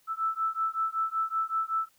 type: beating tone pair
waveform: sine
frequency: 1316 / 1321.3 Hz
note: E6 / E6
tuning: -3 / +4 cents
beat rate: 5.3 Hz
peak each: -30 dBFS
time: 0.07-1.89 s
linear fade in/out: 50 ms
effects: white hiss -66 dBFS RMS until 1.98 s